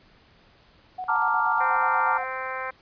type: tone with tremolo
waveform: sine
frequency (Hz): 740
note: F#5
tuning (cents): 0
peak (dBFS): -29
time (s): 0.98-2.24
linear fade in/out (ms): 10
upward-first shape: square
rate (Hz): 8.3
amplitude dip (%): 65
type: chord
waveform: sine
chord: Bb major seventh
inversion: third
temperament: equal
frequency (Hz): 880 / 932.3 / 1174.7 / 1396.9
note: A5 / Bb5 / D6 / F6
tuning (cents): 0 / 0 / 0 / 0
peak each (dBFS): -26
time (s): 1.08-2.18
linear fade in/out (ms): 10
type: harmonic tone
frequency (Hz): 260.3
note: C4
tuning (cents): -9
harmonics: 2 / 3 / 4 / 5 / 6 / 7 / 8 / 9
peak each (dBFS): -36 / -38 / -34 / -37 / -36 / -39 / -39 / -42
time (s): 1.6-2.71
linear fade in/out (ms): 10
effects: pink hiss -57 dBFS RMS until 2.81 s + resampled to 11025 Hz